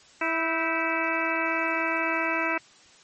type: harmonic tone with a mistuned harmonic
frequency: 327.5 Hz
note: E4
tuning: 11 cents flat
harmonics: 1 / 2 / 3 / 4 / 5 / 6 / 7 / 8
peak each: -32 / -32 / -32 / -32 / -32 / -32 / -32 / -32 dBFS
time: 0.21-2.58 s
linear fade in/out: 5 ms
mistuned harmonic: 5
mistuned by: -81 cents
effects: white hiss -54 dBFS RMS until 3.03 s + MP3 32 kbps